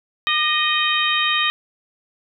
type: harmonic tone with a mistuned harmonic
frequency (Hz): 622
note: D#5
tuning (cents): -1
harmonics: 2 / 3 / 4 / 5 / 6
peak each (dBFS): -23 / -23 / -23 / -23 / -23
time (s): 0.27-1.5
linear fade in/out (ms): 0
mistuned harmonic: 2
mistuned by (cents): -52
effects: none